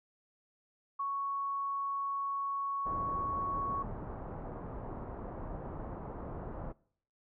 sine tone, 1110 Hz, C#6, 2 cents sharp, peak -32 dBFS, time 0.99-3.83 s, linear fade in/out 10 ms
pink low-pass noise, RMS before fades -42 dBFS, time 2.85-6.73 s, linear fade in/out 20 ms, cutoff 1100 Hz, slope 24 dB/octave
effects noise-tail reverb RT60 0.6 s tail -23 dB re dry

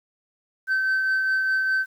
sine tone with tremolo, 1541 Hz, G6, 30 cents flat, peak -16 dBFS, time 0.67-1.86 s, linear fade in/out 50 ms, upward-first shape triangle, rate 4.9 Hz, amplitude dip 40%, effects tanh soft clip ceiling -18 dBFS + 9-bit

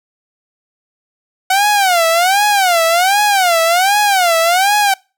sawtooth tone with vibrato, 740 Hz, F#5, in tune, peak -6 dBFS, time 1.5-4.94 s, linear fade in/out 5 ms, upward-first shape sine, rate 1.3 Hz, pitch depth 210 cents each way, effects noise-tail reverb RT60 0.3 s tail -25 dB re dry

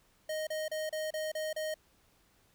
square tone bursts, 622.3 Hz, D#5, in tune, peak -34 dBFS, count 7, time 0.29-1.742 s, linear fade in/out 5 ms, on 180 ms, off 32 ms, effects pink hiss -68 dBFS RMS until 2.54 s

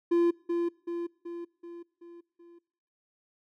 triangle tone with echo, 342.9 Hz, F4, 32 cents flat, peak -19 dBFS, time 0.11-0.31 s, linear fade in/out 10 ms, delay 380 ms, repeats 6, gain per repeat -5 dB, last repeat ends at 2.59 s, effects noise-tail reverb RT60 0.7 s tail -24 dB re dry

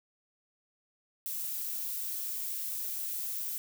violet noise, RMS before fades -36 dBFS, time 1.26-3.58 s, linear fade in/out 0 ms, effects none

